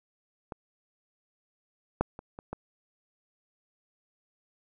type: clicks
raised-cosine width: 1 ms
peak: -23 / -10 / -27 / -27 / -21 dBFS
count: 5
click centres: 0.522 / 2.01 / 2.191 / 2.389 / 2.53 s
effects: none